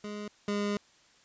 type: tone pair in turn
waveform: 25% pulse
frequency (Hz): 208.1 / 204.9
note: G#3 / G#3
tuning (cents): +4 / -23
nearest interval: unison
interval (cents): 27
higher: first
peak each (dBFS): -33 / -25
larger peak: second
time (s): 0.04-0.28 / 0.48-0.77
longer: second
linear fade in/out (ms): 2
effects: white hiss -62 dBFS RMS until 1.24 s + resampled to 16000 Hz